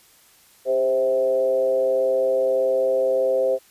sine tone with frequency modulation, 523.3 Hz, C5, in tune, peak -17 dBFS, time 0.65-3.59 s, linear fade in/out 50 ms, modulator 125 Hz, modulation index 0.71, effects white hiss -54 dBFS RMS until 3.7 s + resampled to 32000 Hz

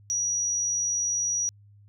sine tone, 5800 Hz, F#8, 35 cents flat, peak -24 dBFS, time 0.1-1.49 s, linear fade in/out 0 ms, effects added 102 Hz sine -51 dBFS peak until 1.88 s

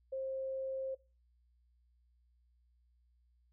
sine tone, 531 Hz, C5, 25 cents sharp, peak -36 dBFS, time 0.12-0.95 s, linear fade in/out 10 ms, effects noise-tail reverb RT60 0.3 s tail -21 dB re dry + added 60 Hz sine -68 dBFS peak until 3.52 s

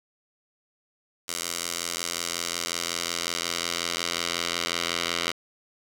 10% pulse tone with band-pass filter sweep, 85.5 Hz, F2, 36 cents flat, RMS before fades -30 dBFS, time 1.28-5.32 s, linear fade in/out 10 ms, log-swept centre 7700 to 3600 Hz, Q 0.92, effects none

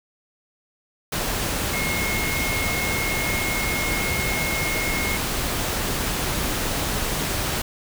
sine tone in noise, 2159 Hz, C#7, 46 cents flat, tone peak -26 dBFS, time 1.73-5.17 s, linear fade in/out 5 ms, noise pink, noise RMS -25 dBFS, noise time 1.12-7.62 s, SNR -4 dB, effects none

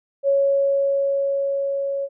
sine tone with level ramp, 554.4 Hz, C#5, in tune, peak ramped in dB -14 to -22 dBFS, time 0.23-2.09 s, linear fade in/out 50 ms, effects none

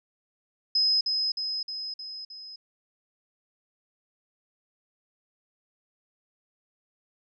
sine tone with echo, 5080 Hz, D#8, 35 cents sharp, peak -20 dBFS, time 0.75-1.01 s, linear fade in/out 5 ms, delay 310 ms, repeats 5, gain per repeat -4 dB, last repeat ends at 2.56 s, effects none

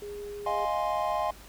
sine tone, 410.6 Hz, G#4, 20 cents flat, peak -36 dBFS, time 0.02-0.65 s, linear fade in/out 2 ms
triangle chord, F minor seventh, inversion third, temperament equal, 622.3 / 698.5 / 830.6 / 1046.5 Hz, Eb5 / F5 / Ab5 / C6, 0 / 0 / 0 / 0 cents, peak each -30 dBFS, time 0.46-1.31 s, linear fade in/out 5 ms
effects added 50 Hz sine -51 dBFS peak until 1.48 s + pink hiss -51 dBFS RMS until 1.48 s

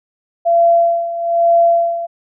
sine tone with tremolo, 680 Hz, F5, 46 cents flat, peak -7 dBFS, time 0.45-2.07 s, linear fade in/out 20 ms, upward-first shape sine, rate 1.1 Hz, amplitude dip 75%, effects none

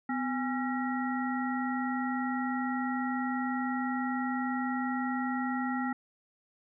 harmonic tone with a mistuned harmonic, 272.6 Hz, C#4, 29 cents flat, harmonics 1 / 3 / 5 / 7, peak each -31 / -36 / -38 / -39 dBFS, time 0.09-5.93 s, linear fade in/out 5 ms, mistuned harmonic 1, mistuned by -130 cents, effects none

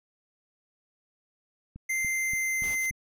click train, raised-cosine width 5 ms, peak -30 dBFS, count 5, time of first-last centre 1.76-2.909 s, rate 3.48 Hz
square tone with pitch glide, 2086 to 2073 Hz, C7 to C7, -6 to -17 cents, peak -27 dBFS, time 1.89-2.91 s, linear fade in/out 10 ms, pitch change -11 cents, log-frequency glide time 2.11-2.76 s
white noise with exponential growth, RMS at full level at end -44 dBFS, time 2.61-2.86 s, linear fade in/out 1 ms, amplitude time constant 53 ms
pink noise, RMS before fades -43 dBFS, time 2.62-2.76 s, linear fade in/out 20 ms
effects none

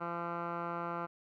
10% pulse tone with low-pass filter, 171.1 Hz, F3, 35 cents flat, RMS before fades -38 dBFS, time 0-1.07 s, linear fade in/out 20 ms, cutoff 1400 Hz, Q 5, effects none

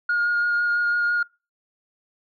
sine tone with vibrato, 1427 Hz, F6, 37 cents sharp, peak -17 dBFS, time 0.09-1.23 s, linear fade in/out 5 ms, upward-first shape sine, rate 6 Hz, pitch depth 11 cents each way, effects noise-tail reverb RT60 0.3 s tail -26 dB re dry + tanh soft clip ceiling -16 dBFS

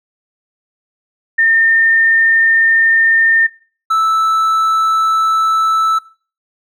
sine / triangle tone pair in turn, 1814 / 1315 Hz, A#6 / E6, -48 / -5 cents, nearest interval tritone, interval 557 cents, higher first, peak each -8 dBFS, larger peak neither, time 1.38-3.47 / 3.9-5.99 s, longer neither, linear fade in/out 10 ms, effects noise-tail reverb RT60 0.4 s tail -20 dB re dry

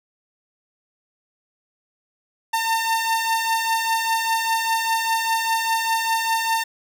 sawtooth beating tone pair, 900 / 905 Hz, A5 / A5, +39 / +48 cents, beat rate 5 Hz, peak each -22 / -17 dBFS, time 2.53-6.64 s, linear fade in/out 10 ms, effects none

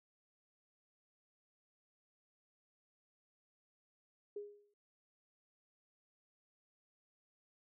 sine tone with exponential decay, 411.5 Hz, G#4, 16 cents flat, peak -39 dBFS, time 4.36-4.74 s, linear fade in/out 5 ms, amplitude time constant 82 ms, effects none

